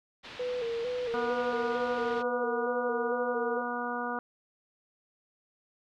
white low-pass noise, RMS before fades -46 dBFS, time 0.23-2.23 s, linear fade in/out 20 ms, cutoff 3800 Hz, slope 24 dB/octave
sine tone with vibrato, 480.3 Hz, B4, 48 cents flat, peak -30 dBFS, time 0.39-3.62 s, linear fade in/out 10 ms, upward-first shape square, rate 2.2 Hz, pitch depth 57 cents each way
harmonic tone, 242.2 Hz, B3, 34 cents flat, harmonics 1 / 2 / 3 / 4 / 5 / 6, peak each -38 / -38 / -38 / -38 / -38 / -38 dBFS, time 1.14-4.19 s, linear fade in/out 0 ms
effects none

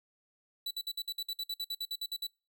45% pulse tone bursts, 3954 Hz, B7, 1 cent sharp, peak -34 dBFS, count 16, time 0.66-2.269 s, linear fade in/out 5 ms, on 49 ms, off 55 ms, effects noise-tail reverb RT60 0.3 s tail -25 dB re dry

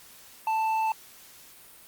triangle tone with hard clipping, 883 Hz, A5, 6 cents sharp, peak -25 dBFS, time 0.47-0.92 s, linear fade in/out 2 ms, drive 9 dB, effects white hiss -51 dBFS RMS until 1.87 s + Opus 48 kbps

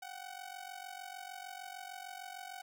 sawtooth ring-modulated tone, 749 Hz, F#5, 21 cents sharp, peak -38 dBFS, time 0.02-2.62 s, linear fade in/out 2 ms, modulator 23.3 Hz, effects none

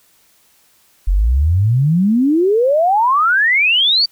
sine exponential sweep, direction up, 42.38 to 4699 Hz, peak -10 dBFS, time 1.07-4.06 s, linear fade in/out 10 ms, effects white hiss -54 dBFS RMS until 4.11 s

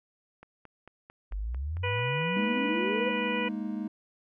click train, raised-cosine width 0.5 ms, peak -33 dBFS, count 10, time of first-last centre 0.43-2.439 s, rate 4.48 Hz
sine exponential sweep, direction up, 45.34 to 533 Hz, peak -30 dBFS, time 1.31-3.11 s, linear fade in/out 20 ms
harmonic tone, 490 Hz, B4, 14 cents flat, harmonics 1 / 2 / 3 / 4 / 5 / 6, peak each -33 / -35 / -40 / -37 / -34 / -39 dBFS, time 1.83-3.49 s, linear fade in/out 10 ms
triangle chord, Ab suspended second, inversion none, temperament equal, 207.7 / 233.1 / 311.1 Hz, Ab3 / Bb3 / Eb4, 0 / 0 / 0 cents, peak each -32 / -34 / -35 dBFS, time 2.36-3.88 s, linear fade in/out 5 ms
effects none

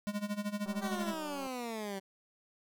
square tone with tremolo, 206.3 Hz, G#3, 11 cents flat, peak -32 dBFS, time 0.07-1.14 s, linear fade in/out 0 ms, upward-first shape sine, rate 13 Hz, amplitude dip 85%
click train, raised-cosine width 1 ms, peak -36 dBFS, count 156, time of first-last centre 0.66-1.467 s, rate 192 Hz
15% pulse exponential sweep, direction down, 395.3 to 190.4 Hz, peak -31 dBFS, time 0.81-2 s, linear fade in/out 20 ms
effects none

